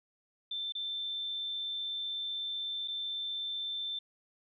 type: tone with dropouts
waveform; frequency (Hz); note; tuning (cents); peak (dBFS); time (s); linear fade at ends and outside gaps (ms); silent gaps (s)
sine; 3552; A7; +16; -34; 0.51-3.99; 5; 0.723-0.751 / 2.877-2.881
effects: none